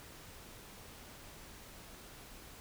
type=silence; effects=pink hiss -53 dBFS RMS until 2.6 s